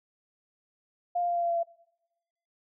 sine tone with pitch steps, 704 / 699.5 / 695.1 / 690.7 / 686.3 / 682 / 677.7 Hz, F5 / F5 / F5 / F5 / F5 / F5 / E5, +14 / +3 / -8 / -19 / -30 / -41 / +48 cents, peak -25 dBFS, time 1.15-1.633 s, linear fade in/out 10 ms, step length 69 ms, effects noise-tail reverb RT60 1.0 s tail -24 dB re dry

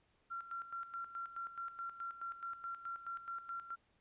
sine tone with tremolo, 1369 Hz, F6, 35 cents flat, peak -40 dBFS, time 0.3-3.76 s, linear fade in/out 20 ms, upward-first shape square, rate 4.7 Hz, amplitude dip 70%, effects pink hiss -75 dBFS RMS until 4 s + resampled to 8000 Hz

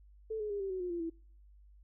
sine tone with pitch steps, 440 / 422.3 / 405.4 / 389.1 / 373.4 / 358.4 / 344 / 330.2 Hz, A4 / G#4 / G#4 / G4 / F#4 / F4 / F4 / E4, 0 / +29 / -42 / -13 / +16 / +45 / -26 / +3 cents, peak -34 dBFS, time 0.3-1.1 s, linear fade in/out 10 ms, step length 100 ms, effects noise-tail reverb RT60 0.5 s tail -26 dB re dry + added 50 Hz sine -56 dBFS peak until 1.83 s

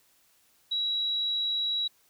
sine tone, 3886 Hz, B7, 29 cents flat, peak -26 dBFS, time 0.71-1.88 s, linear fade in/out 10 ms, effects white hiss -65 dBFS RMS until 2.09 s

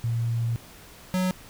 sine / square tone pair in turn, 116.54 / 184.49 Hz, A#2 / F#3, 0 / -5 cents, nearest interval minor sixth, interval 795 cents, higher second, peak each -23 dBFS, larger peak neither, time 0.04-0.56 / 1.14-1.31 s, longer first, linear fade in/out 0 ms, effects pink hiss -48 dBFS RMS until 1.49 s

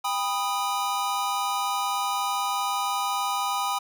square chord, G augmented, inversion none, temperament equal with one note detuned, 798.6 / 987.8 / 1244.5 Hz, G5 / B5 / D#6, +32 / 0 / 0 cents, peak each -30 dBFS, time 0.04-3.79 s, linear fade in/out 10 ms, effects none

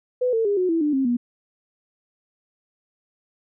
sine tone with pitch steps, 500 / 450.6 / 406.1 / 366 / 329.9 / 297.3 / 267.9 / 241.5 Hz, B4 / A4 / G#4 / F#4 / E4 / D4 / C4 / B3, +21 / +41 / -39 / -19 / +1 / +21 / +41 / -39 cents, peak -18 dBFS, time 0.21-1.17 s, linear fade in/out 10 ms, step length 120 ms, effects none

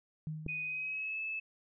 sine tone with exponential decay, 155.56 Hz, D#3, in tune, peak -34 dBFS, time 0.27-1.01 s, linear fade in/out 0 ms, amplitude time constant 160 ms
click, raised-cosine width 3 ms, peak -26 dBFS, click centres 0.464 s
sine tone with pitch glide, 2489 to 2610 Hz, D#7 to E7, 0 to -18 cents, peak -35 dBFS, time 0.48-1.4 s, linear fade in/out 10 ms, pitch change +82 cents, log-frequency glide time 0.62-1.2 s
effects none

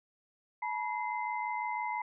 sine tone cluster, 861 / 967 / 2069 Hz, A5 / B5 / C7, -38 / -37 / -20 cents, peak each -37 / -35 / -39 dBFS, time 0.62-2.02 s, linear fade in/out 5 ms, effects none

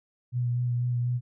sine tone with vibrato, 122.1 Hz, B2, 19 cents flat, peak -24 dBFS, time 0.32-1.21 s, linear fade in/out 50 ms, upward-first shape sine, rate 4.1 Hz, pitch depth 19 cents each way, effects none

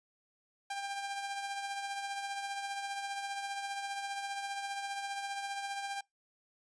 sawtooth tone with tremolo, 796 Hz, G5, 26 cents sharp, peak -31 dBFS, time 0.7-6.01 s, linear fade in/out 5 ms, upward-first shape triangle, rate 15 Hz, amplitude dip 50%, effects noise-tail reverb RT60 0.2 s tail -26 dB re dry + resampled to 22050 Hz

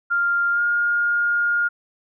sine tone with pitch glide, 1396.9 to 1418.9 Hz, F6 to F6, 0 to +27 cents, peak -17 dBFS, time 0.1-1.69 s, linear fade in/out 20 ms, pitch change +27 cents, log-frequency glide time 0.52-0.61 s, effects none

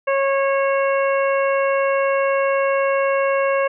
harmonic tone, 548 Hz, C#5, 20 cents flat, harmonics 1 / 2 / 3 / 4 / 5, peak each -17 / -23 / -27 / -29 / -31 dBFS, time 0.07-3.68 s, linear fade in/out 10 ms, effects none

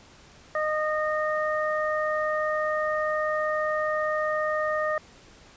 harmonic tone, 615 Hz, D#5, 20 cents flat, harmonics 1 / 2 / 3, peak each -26 / -29 / -31 dBFS, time 0.55-4.98 s, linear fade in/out 2 ms, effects pink hiss -52 dBFS RMS until 5.56 s + resampled to 16000 Hz

